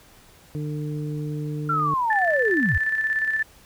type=harmonic tone; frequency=150 Hz; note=D3; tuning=37 cents sharp; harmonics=1 / 2 / 3; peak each=-27 / -33 / -37 dBFS; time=0.55-1.94 s; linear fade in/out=0 ms
type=linear sweep; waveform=sine; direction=down; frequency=1383 to 58.27 Hz; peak=-20 dBFS; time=1.69-2.78 s; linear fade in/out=5 ms
type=clicks; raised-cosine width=0.5 ms; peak=-29 dBFS; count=3; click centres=1.797 / 2.321 / 2.497 s
type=tone with tremolo; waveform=sine; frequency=1760 Hz; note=A6; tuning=in tune; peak=-19 dBFS; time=2.1-3.43 s; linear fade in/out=5 ms; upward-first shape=square; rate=17 Hz; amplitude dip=45%
effects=pink hiss -52 dBFS RMS until 3.65 s